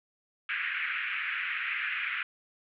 white band-pass noise, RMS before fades -33 dBFS, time 0.49-2.23 s, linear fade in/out 2 ms, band 1400 to 2600 Hz, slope 48 dB/octave, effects none

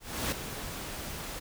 pink noise with ADSR envelope, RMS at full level -30 dBFS, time 0-1.4 s, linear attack 320 ms, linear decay 4 ms, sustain -9 dB, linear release 16 ms, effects none

